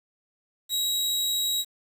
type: tone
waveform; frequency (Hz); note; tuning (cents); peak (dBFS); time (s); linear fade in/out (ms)
sawtooth; 3839; B7; -50; -21; 0.69-1.65; 50
effects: 8-bit